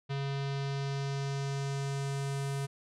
square tone with low-pass filter sweep, 138.59 Hz, C#3, in tune, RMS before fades -34 dBFS, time 0.09-2.67 s, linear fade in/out 20 ms, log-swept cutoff 3800 to 10000 Hz, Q 1.6, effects none

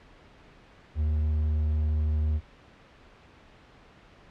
triangle tone, 76.5 Hz, D#2, 29 cents flat, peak -21 dBFS, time 0.95-2.41 s, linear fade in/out 50 ms, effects pink hiss -54 dBFS RMS until 4.3 s + low-pass 3000 Hz 12 dB/octave

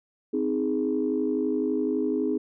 sine chord, Ab major, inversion first, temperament just, 259.6 / 311.5 / 415.3 Hz, C4 / Eb4 / Ab4, -13 / +2 / 0 cents, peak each -27 dBFS, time 0.33-2.38 s, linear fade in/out 10 ms, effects tanh soft clip ceiling -14 dBFS

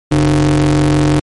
40% pulse ring-modulated tone, 79.6 Hz, D#2, 40 cents sharp, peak -5 dBFS, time 0.11-1.2 s, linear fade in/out 10 ms, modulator 222 Hz, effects MP3 48 kbps

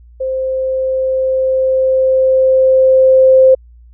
sine tone with level ramp, 523.3 Hz, C5, in tune, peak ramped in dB -15 to -3 dBFS, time 0.2-3.55 s, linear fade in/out 10 ms, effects added 59 Hz sine -38 dBFS peak until 3.93 s

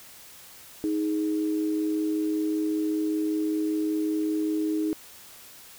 sine tone pair together, 314.2 / 419.4 Hz, D#4 / G#4, +17 / +17 cents, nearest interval perfect fourth, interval 500 cents, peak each -24 / -33 dBFS, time 0.84-4.93 s, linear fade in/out 0 ms, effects white hiss -48 dBFS RMS until 5.78 s

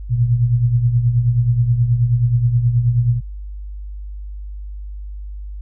sine tone with tremolo, 120 Hz, B2, 49 cents flat, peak -9 dBFS, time 0.09-3.21 s, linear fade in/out 50 ms, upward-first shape triangle, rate 9.4 Hz, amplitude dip 70%, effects added 50 Hz sine -27 dBFS peak until 5.61 s

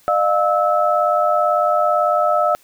sine tone cluster, 605 / 703 / 1303 Hz, D#5 / F5 / E6, -49 / +11 / -20 cents, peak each -18 dBFS, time 0.08-2.55 s, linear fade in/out 0 ms, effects white hiss -53 dBFS RMS until 2.63 s

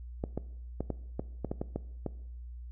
clicks, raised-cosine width 2 ms, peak -19 dBFS, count 10, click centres 0.239 / 0.376 / 0.806 / 0.903 / 1.195 / 1.447 / 1.515 / 1.615 / 1.76 / 2.063 s, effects noise-tail reverb RT60 0.8 s tail -19 dB re dry + added 60 Hz sine -41 dBFS peak until 2.71 s

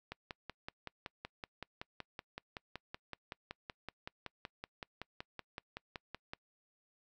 click train, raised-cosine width 0.3 ms, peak -26 dBFS, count 34, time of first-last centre 0.12-6.335 s, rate 5.31 Hz, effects noise-tail reverb RT60 0.1 s tail -26 dB re dry

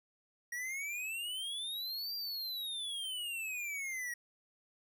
square exponential two-way sweep, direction up then down, 1893 to 4773 to 1893 Hz, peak -38 dBFS, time 0.52-4.14 s, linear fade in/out 5 ms, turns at 2.15 s, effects none

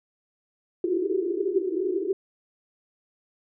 pink band-pass noise, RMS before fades -26 dBFS, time 0.84-2.13 s, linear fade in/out 2 ms, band 340 to 400 Hz, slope 96 dB/octave, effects none

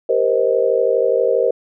sine chord, C minor seventh, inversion second, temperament just, 392.4 / 470.9 / 523.3 / 627.9 Hz, G4 / Bb4 / C5 / Eb5, +2 / +18 / 0 / +16 cents, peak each -21 / -17 / -17 / -22 dBFS, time 0.09-1.51 s, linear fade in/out 5 ms, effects none

